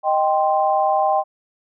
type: chord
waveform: sine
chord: C minor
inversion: first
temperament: equal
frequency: 622.3 / 784 / 1046.5 Hz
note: Eb5 / G5 / C6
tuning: 0 / 0 / 0 cents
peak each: -20 / -17 / -23 dBFS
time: 0.03-1.24 s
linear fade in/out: 50 ms
effects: none